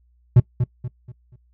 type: tone with echo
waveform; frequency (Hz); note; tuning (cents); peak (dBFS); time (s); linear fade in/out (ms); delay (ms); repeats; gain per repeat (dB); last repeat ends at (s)
triangle; 122.8; B2; -9; -5; 0.36-0.4; 5; 240; 4; -9; 1.36
effects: noise-tail reverb RT60 0.1 s tail -22 dB re dry + added 60 Hz sine -56 dBFS peak until 1.53 s